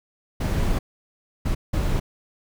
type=noise bursts at uneven times; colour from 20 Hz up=brown; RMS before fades=-22 dBFS; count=3; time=0.4-0.79 / 1.45-1.55 / 1.73-2 s; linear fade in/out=10 ms; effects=none